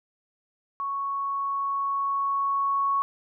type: tone with level ramp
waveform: sine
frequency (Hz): 1108.7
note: C#6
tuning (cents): 0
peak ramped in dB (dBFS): -27 to -21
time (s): 0.8-3.02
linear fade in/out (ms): 0
effects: none